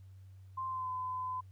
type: tone with pitch glide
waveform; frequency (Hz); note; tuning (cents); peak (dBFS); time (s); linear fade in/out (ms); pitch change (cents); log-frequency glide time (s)
sine; 1046.5 to 1016.1; C6 to B5; 0 to +49; -35; 0.57-1.41; 10; -51; 0.67-0.9
effects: added 95 Hz sine -51 dBFS peak until 1.51 s + pink hiss -75 dBFS RMS until 1.51 s